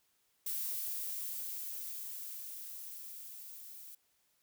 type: noise with level ramp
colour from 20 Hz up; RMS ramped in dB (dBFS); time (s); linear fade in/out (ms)
violet; -37 to -51; 0.46-3.95; 5
effects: white hiss -75 dBFS RMS until 4.42 s